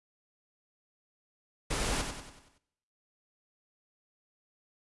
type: noise with echo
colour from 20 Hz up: pink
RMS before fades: -32 dBFS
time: 1.7-2.02 s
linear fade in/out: 10 ms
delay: 94 ms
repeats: 6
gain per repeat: -6 dB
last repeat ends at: 2.584 s
effects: noise-tail reverb RT60 0.9 s tail -22 dB re dry + resampled to 24000 Hz